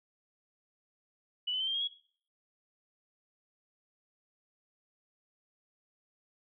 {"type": "tone with pitch steps", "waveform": "sine", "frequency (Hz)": [2960, 3031, 3104, 3178, 3254, 3332], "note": ["F#7", "F#7", "G7", "G7", "G#7", "G#7"], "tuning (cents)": [0, 41, -18, 23, -36, 5], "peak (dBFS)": -30, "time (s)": [1.47, 1.878], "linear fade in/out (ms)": 10, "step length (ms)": 68, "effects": ["noise-tail reverb RT60 0.5 s tail -18 dB re dry"]}